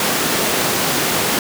pink high-pass noise, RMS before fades -18 dBFS, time 0-1.39 s, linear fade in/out 2 ms, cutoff 200 Hz, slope 12 dB/octave, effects none

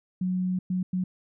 sine tone bursts at uneven times, 183.5 Hz, F#3, 14 cents flat, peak -24 dBFS, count 3, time 0.21-0.59 / 0.7-0.83 / 0.93-1.04 s, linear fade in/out 5 ms, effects none

